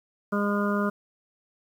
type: harmonic tone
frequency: 204.1 Hz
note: G#3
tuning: 30 cents flat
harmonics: 1 / 2 / 3 / 5 / 6 / 7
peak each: -25 / -31 / -32 / -35 / -32 / -33 dBFS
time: 0.32-0.9 s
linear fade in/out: 10 ms
effects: 9-bit